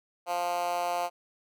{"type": "tone with high-pass filter", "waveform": "10% pulse", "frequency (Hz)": 175.3, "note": "F3", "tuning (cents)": 7, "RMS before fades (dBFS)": -30, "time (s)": [0.26, 1.1], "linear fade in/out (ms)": 50, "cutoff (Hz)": 680, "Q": 3, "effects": []}